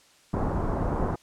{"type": "low-pass noise", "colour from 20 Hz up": "pink", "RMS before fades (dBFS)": -27, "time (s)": [0.33, 1.16], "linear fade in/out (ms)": 10, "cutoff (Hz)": 1100, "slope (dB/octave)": 24, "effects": ["white hiss -58 dBFS RMS until 1.22 s", "low-pass 8000 Hz 12 dB/octave"]}